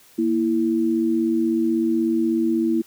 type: tone pair together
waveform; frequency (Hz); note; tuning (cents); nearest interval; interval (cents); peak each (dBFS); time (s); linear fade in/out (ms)
sine; 233.3 / 329.6; A#3 / E4; +2 / 0; tritone; 598; -22 / -19; 0.18-2.82; 10
effects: white hiss -52 dBFS RMS until 2.86 s